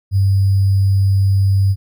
sine tone with sample-and-hold, 97.4 Hz, G2, 11 cents flat, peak -10 dBFS, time 0.11-1.76 s, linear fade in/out 50 ms, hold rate 4900 Hz, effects none

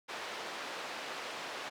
pink band-pass noise, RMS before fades -42 dBFS, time 0.08-1.7 s, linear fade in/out 20 ms, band 510 to 4100 Hz, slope 12 dB/octave, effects none

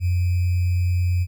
sine tone with sample-and-hold, 89.1 Hz, F2, 35 cents sharp, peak -17 dBFS, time 0-1.27 s, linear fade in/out 50 ms, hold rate 2450 Hz, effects none

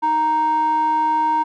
square tone with band-pass filter, 311.1 Hz, D#4, in tune, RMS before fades -18 dBFS, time 0.02-1.44 s, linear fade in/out 20 ms, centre 910 Hz, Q 5.7, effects none

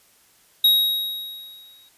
square tone with exponential decay, 3798 Hz, A#7, 32 cents sharp, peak -12 dBFS, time 0.64-1.89 s, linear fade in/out 5 ms, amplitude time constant 270 ms, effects white hiss -57 dBFS RMS until 1.97 s + resampled to 32000 Hz

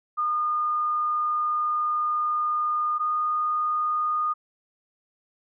sine tone pair in turn, 1219 / 1227.5 Hz, D#6 / D#6, -36 / -24 cents, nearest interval unison, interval 12 cents, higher second, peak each -22 dBFS, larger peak neither, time 0.17-2.99 / 2.99-4.34 s, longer first, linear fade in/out 20 ms, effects none

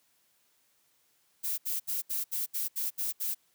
violet noise bursts, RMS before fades -32 dBFS, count 9, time 1.43-3.348 s, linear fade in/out 20 ms, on 150 ms, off 71 ms, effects white hiss -70 dBFS RMS until 3.54 s + high-pass 80 Hz 12 dB/octave

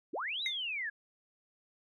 sine linear two-way sweep, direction up then down, 219.8 to 3951 to 1621 Hz, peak -34 dBFS, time 0.13-0.9 s, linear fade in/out 10 ms, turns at 0.43 s
triangle tone with exponential decay, 2093 Hz, C7, in tune, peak -27 dBFS, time 0.46-0.58 s, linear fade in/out 1 ms, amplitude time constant 24 ms
effects none

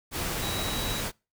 sine tone in noise, 3879 Hz, B7, 32 cents flat, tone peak -35 dBFS, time 0.4-1.03 s, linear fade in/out 50 ms, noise pink, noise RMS -31 dBFS, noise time 0.11-1.12 s, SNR -7 dB, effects noise-tail reverb RT60 0.3 s tail -26 dB re dry

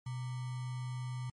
sine tone with sample-and-hold, 125.5 Hz, B2, 28 cents sharp, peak -36 dBFS, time 0.06-1.3 s, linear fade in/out 5 ms, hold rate 1050 Hz, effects MP3 48 kbps

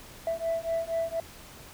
sine beating tone pair, 659.3 / 663.5 Hz, E5 / E5, 0 / +11 cents, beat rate 4.2 Hz, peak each -29 dBFS, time 0.27-1.2 s, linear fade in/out 2 ms, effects tanh soft clip ceiling -23 dBFS + pink hiss -48 dBFS RMS until 1.73 s

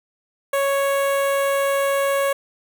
sawtooth tone with notch filter, 554.4 Hz, C#5, in tune, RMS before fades -20 dBFS, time 0.53-2.33 s, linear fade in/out 5 ms, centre 4900 Hz, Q 0.84, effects none

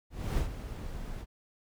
brown noise with ADSR envelope, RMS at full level -28 dBFS, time 0.1-1.26 s, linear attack 280 ms, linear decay 95 ms, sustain -11 dB, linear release 53 ms, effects none

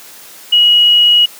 sine tone, 2905 Hz, F#7, 32 cents flat, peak -5 dBFS, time 0.52-1.26 s, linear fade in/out 10 ms, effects white hiss -36 dBFS RMS until 1.39 s + high-pass 200 Hz 12 dB/octave

